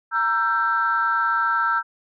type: chord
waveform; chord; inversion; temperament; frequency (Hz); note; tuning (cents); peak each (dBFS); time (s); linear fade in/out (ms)
sine; E diminished; second; equal with one note detuned; 932.3 / 1338.5 / 1568; Bb5 / E6 / G6; 0 / +26 / 0; -25 / -20 / -23; 0.11-1.83; 50
effects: tanh soft clip ceiling -9 dBFS